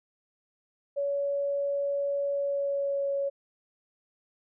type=tone with pitch glide; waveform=sine; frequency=564 to 557.2 Hz; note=C#5 to C#5; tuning=+30 to +9 cents; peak=-26 dBFS; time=0.96-3.3 s; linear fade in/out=20 ms; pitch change=-21 cents; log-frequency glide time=2.31-3.11 s; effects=none